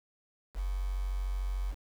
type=tone with quantisation; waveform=sine; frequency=46.8 Hz; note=F#1; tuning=20 cents sharp; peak=-30 dBFS; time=0.54-1.75 s; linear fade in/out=50 ms; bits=8; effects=none